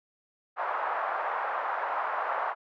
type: band-pass noise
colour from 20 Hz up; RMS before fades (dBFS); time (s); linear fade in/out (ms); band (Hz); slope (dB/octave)
white; -31; 0.56-2.55; 50; 650 to 1300; 24
effects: none